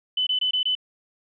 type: tone bursts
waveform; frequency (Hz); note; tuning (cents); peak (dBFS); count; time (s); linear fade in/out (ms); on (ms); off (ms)
sine; 3013; F#7; +31; -20; 5; 0.17-0.752; 5; 98; 23
effects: none